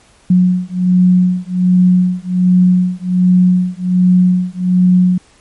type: beating tone pair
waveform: sine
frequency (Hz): 180.9 / 182.2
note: F#3 / F#3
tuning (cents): -39 / -26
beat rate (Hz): 1.3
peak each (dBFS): -11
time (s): 0.3-5.18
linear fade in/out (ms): 5
effects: pink hiss -48 dBFS RMS until 5.4 s + MP3 48 kbps